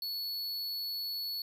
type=tone; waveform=square; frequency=4409 Hz; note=C#8; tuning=10 cents flat; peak=-35 dBFS; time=0.02-1.42 s; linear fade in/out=2 ms; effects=12-bit